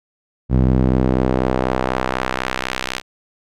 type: tone with band-pass filter sweep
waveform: sawtooth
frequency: 64 Hz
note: C2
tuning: 38 cents flat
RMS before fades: -18 dBFS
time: 0.49-3.02 s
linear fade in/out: 50 ms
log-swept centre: 150 to 3400 Hz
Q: 0.78
effects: none